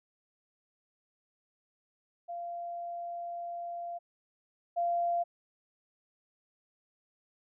sine tone pair in turn, 691 / 691 Hz, F5 / F5, -19 / -19 cents, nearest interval unison, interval 0 cents, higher neither, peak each -36 / -27 dBFS, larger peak second, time 2.28-3.99 / 4.76-5.24 s, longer first, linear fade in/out 20 ms, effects none

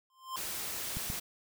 square tone with exponential growth, 1046.5 Hz, C6, in tune, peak -33 dBFS, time 0.1-0.36 s, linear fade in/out 1 ms, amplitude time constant 56 ms
white noise, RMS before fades -38 dBFS, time 0.36-1.2 s, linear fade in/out 10 ms
clicks, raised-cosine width 5 ms, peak -26 dBFS, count 2, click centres 0.97 / 1.101 s
effects none

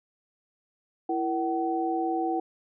sine tone cluster, 332.5 / 470.5 / 758 Hz, E4 / A#4 / F#5, +15 / +16 / +42 cents, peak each -28 / -35 / -28 dBFS, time 1.09-2.4 s, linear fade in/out 5 ms, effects none

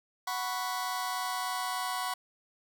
sawtooth chord, F# suspended fourth, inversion none, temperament just, 740 / 986.7 / 1110 Hz, F#5 / B5 / C#6, 0 / -2 / +2 cents, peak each -32 dBFS, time 0.27-2.14 s, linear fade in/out 5 ms, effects none

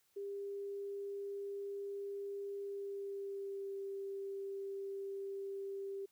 sine tone with pitch glide, 400 to 393.4 Hz, G4 to G4, +35 to +6 cents, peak -40 dBFS, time 0.16-6.06 s, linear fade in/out 10 ms, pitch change -29 cents, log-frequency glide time 2.62-3.75 s, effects white hiss -75 dBFS RMS until 6.11 s

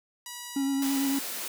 5% pulse tone with pitch glide, 970 to 981.3 Hz, B5 to B5, -31 to -11 cents, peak -26 dBFS, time 0.26-1.19 s, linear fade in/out 2 ms, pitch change +20 cents, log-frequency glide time 0.75-0.88 s
triangle tone with vibrato, 273.9 Hz, C#4, 21 cents flat, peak -23 dBFS, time 0.56-1.19 s, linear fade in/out 5 ms, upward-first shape sine, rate 8.9 Hz, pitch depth 24 cents each way
white high-pass noise, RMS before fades -35 dBFS, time 0.82-1.48 s, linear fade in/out 2 ms, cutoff 190 Hz, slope 48 dB/octave
effects none

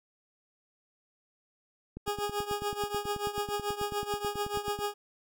click train, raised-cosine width 3 ms, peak -27 dBFS, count 27, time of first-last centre 1.97-4.79 s, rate 9.22 Hz
20% pulse tone with tremolo, 411.9 Hz, G#4, 14 cents flat, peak -23 dBFS, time 2.06-4.94 s, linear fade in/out 20 ms, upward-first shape triangle, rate 6.9 Hz, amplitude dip 85%
brown noise with exponential decay, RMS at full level -40 dBFS, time 4.54-4.61 s, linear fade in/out 5 ms, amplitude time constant 15 ms
effects none

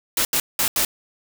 white noise bursts at uneven times, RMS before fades -20 dBFS, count 4, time 0.17-0.25 / 0.33-0.4 / 0.59-0.68 / 0.76-0.85 s, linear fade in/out 2 ms, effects none

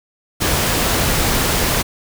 pink noise, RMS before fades -17 dBFS, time 0.4-1.83 s, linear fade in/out 20 ms, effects none

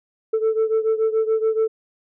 sine beating tone pair, 440 / 447 Hz, A4 / A4, 0 / +27 cents, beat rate 7 Hz, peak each -17 / -20 dBFS, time 0.33-1.68 s, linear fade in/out 10 ms, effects tanh soft clip ceiling -14 dBFS

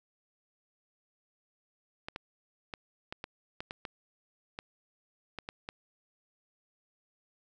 clicks, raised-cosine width 0.3 ms, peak -22 dBFS, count 12, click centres 2.085 / 2.161 / 2.738 / 3.125 / 3.241 / 3.605 / 3.709 / 3.852 / 4.589 / 5.387 / 5.489 / 5.689 s, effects none

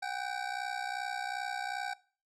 25% pulse ring-modulated tone, 769 Hz, G5, 33 cents flat, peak -28 dBFS, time 0.02-1.94 s, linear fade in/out 10 ms, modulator 31.3 Hz, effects noise-tail reverb RT60 0.4 s tail -20 dB re dry + low-pass 7000 Hz 12 dB/octave

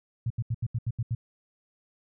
sine tone bursts, 116.4 Hz, A#2, 2 cents flat, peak -25 dBFS, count 8, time 0.26-1.15 s, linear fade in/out 5 ms, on 43 ms, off 78 ms, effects none

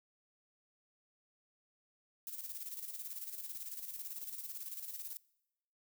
violet noise with tremolo, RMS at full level -43 dBFS, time 2.27-5.17 s, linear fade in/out 0 ms, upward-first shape square, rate 18 Hz, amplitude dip 55%, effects noise-tail reverb RT60 0.9 s tail -23 dB re dry

